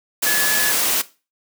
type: tone in noise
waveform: sine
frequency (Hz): 1707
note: G#6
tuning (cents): +47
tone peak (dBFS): -18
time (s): 0.26-0.72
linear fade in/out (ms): 10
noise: white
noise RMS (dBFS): -19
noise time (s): 0.22-1.02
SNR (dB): -2
effects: noise-tail reverb RT60 0.3 s tail -17 dB re dry + high-pass 200 Hz 12 dB/octave